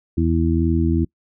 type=harmonic tone; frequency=82.41 Hz; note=E2; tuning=in tune; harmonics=1 / 2 / 3 / 4; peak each=-19 / -23 / -22 / -21 dBFS; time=0.17-1.05 s; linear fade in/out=10 ms; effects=noise-tail reverb RT60 0.1 s tail -24 dB re dry